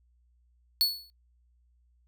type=tone with exponential decay; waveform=45% pulse; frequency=4412 Hz; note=C#8; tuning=9 cents flat; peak=-18 dBFS; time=0.81-1.1 s; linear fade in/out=0 ms; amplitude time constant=63 ms; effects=noise-tail reverb RT60 0.1 s tail -20 dB re dry + added 60 Hz sine -63 dBFS peak until 2.07 s